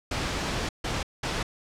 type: noise bursts at uneven times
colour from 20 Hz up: pink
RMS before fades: -29 dBFS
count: 3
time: 0.11-0.69 / 0.84-1.03 / 1.23-1.43 s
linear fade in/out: 5 ms
effects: low-pass 6000 Hz 12 dB/octave